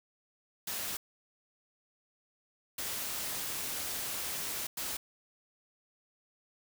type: noise bursts at uneven times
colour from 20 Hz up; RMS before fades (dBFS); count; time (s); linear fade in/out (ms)
white; -37; 3; 0.67-0.97 / 2.78-4.67 / 4.77-4.97; 5
effects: none